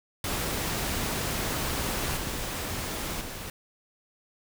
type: noise with level steps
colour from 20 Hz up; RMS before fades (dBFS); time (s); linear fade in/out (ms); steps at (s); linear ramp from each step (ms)
pink; -30 / -33 / -38; 0.24-3.5; 2; 2.17 / 3.21; 2
effects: none